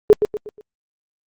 sine tone with echo, 421 Hz, G#4, 24 cents sharp, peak -5 dBFS, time 0.1-0.13 s, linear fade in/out 0 ms, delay 120 ms, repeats 4, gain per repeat -8 dB, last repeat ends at 0.61 s, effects Opus 32 kbps

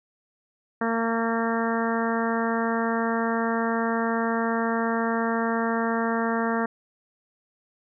harmonic tone, 228.6 Hz, A#3, 34 cents flat, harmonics 1 / 2 / 3 / 4 / 5 / 6 / 7 / 8, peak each -26 / -29 / -31 / -32 / -33 / -34 / -34 / -35 dBFS, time 0.81-6.66 s, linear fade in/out 5 ms, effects none

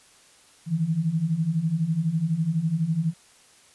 sine beating tone pair, 154.1 / 166.1 Hz, D#3 / E3, -16 / +13 cents, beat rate 12 Hz, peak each -27 / -23 dBFS, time 0.66-3.14 s, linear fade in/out 50 ms, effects white hiss -55 dBFS RMS until 3.74 s + resampled to 24000 Hz

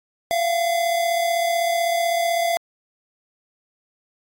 square tone pair together, 681.1 / 717 Hz, F5 / F5, -44 / +45 cents, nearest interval minor second, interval 89 cents, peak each -20 / -28 dBFS, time 0.31-2.57 s, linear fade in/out 0 ms, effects AAC 64 kbps

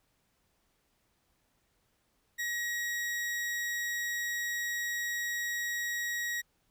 40% pulse tone, 1900 Hz, A#6, 33 cents sharp, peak -31 dBFS, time 2.38-6.42 s, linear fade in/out 20 ms, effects pink hiss -74 dBFS RMS until 6.7 s

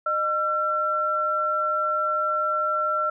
sine tone pair together, 612 / 1352.2 Hz, D#5 / E6, -29 / +44 cents, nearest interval octave + major second, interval 1373 cents, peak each -28 / -22 dBFS, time 0.06-3.1 s, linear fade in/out 5 ms, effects none

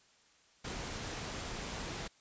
pink noise, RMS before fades -41 dBFS, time 0.64-2.08 s, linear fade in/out 10 ms, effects white hiss -66 dBFS RMS until 2.2 s + resampled to 16000 Hz

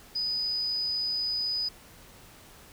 sine tone, 4978 Hz, D#8, in tune, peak -27 dBFS, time 0.15-1.69 s, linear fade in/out 10 ms, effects pink hiss -52 dBFS RMS until 2.72 s

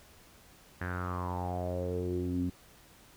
sawtooth tone with low-pass filter sweep, 89.8 Hz, F2, 49 cents sharp, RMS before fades -34 dBFS, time 0.81-2.5 s, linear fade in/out 5 ms, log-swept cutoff 1700 to 240 Hz, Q 6.6, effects pink hiss -58 dBFS RMS until 3.16 s

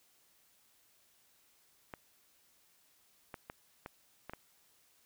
clicks, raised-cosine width 0.5 ms, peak -28 dBFS, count 6, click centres 1.938 / 3.342 / 3.499 / 3.861 / 4.296 / 4.335 s, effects white hiss -69 dBFS RMS until 5.05 s

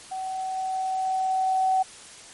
sine tone with level ramp, 756 Hz, F#5, 37 cents sharp, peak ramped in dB -29 to -18 dBFS, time 0.11-1.83 s, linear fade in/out 10 ms, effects white hiss -45 dBFS RMS until 2.33 s + MP3 48 kbps

